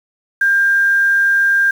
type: tone with quantisation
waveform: sine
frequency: 1597 Hz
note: G6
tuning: 32 cents sharp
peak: -10 dBFS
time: 0.41-1.71 s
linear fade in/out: 5 ms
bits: 6
effects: none